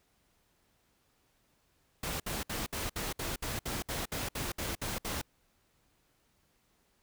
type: noise bursts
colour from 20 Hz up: pink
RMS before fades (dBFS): -36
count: 14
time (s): 2.03-5.216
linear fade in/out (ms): 5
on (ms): 170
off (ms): 62
effects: pink hiss -72 dBFS RMS until 7.02 s